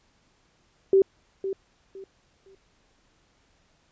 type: tone with echo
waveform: sine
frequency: 387.1 Hz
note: G4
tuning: 22 cents flat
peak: -14 dBFS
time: 0.93-1.02 s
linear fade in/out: 2 ms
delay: 510 ms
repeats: 3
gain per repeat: -12 dB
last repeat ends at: 2.55 s
effects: pink hiss -65 dBFS RMS until 3.91 s + resampled to 16000 Hz